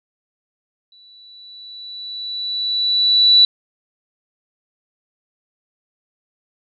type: tone with exponential growth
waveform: sine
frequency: 3951 Hz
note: B7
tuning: in tune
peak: -6 dBFS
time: 0.92-3.45 s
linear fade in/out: 2 ms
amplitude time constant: 550 ms
effects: none